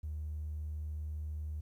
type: tone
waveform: triangle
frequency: 76.2 Hz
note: D#2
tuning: 36 cents flat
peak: -33 dBFS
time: 0.03-1.61 s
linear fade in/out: 10 ms
effects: tanh soft clip ceiling -34 dBFS + 12-bit